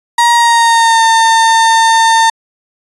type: tone with pitch glide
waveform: 35% pulse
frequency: 945 to 904.4 Hz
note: A#5 to A5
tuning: +23 to +47 cents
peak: -4 dBFS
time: 0.18-2.3 s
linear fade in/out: 5 ms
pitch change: -76 cents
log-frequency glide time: 0.34-1.03 s
effects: resampled to 24000 Hz